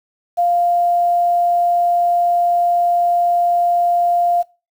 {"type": "tone with quantisation", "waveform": "sine", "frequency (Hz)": 698, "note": "F5", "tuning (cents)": -1, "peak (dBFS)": -12, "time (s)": [0.37, 4.43], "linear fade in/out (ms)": 20, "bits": 7, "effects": ["noise-tail reverb RT60 0.3 s tail -21 dB re dry"]}